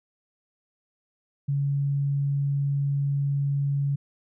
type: tone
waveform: sine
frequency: 140.7 Hz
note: C#3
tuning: 26 cents sharp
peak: -22 dBFS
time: 1.48-3.96 s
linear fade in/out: 10 ms
effects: none